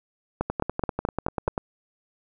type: two click trains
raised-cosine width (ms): 1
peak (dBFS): -10 / -12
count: 6 / 12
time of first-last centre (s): 0.41-1.478 / 0.5-1.578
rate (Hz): 4.68 / 10.2
effects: none